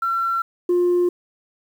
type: tone pair in turn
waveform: sine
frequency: 1356 / 353.8 Hz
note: E6 / F4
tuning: +49 / +23 cents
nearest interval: octave + major seventh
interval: 2326 cents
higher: first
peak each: -18 / -13 dBFS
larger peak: second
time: 0.02-0.42 / 0.69-1.09 s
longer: neither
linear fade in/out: 5 ms
effects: tanh soft clip ceiling -13 dBFS + 8-bit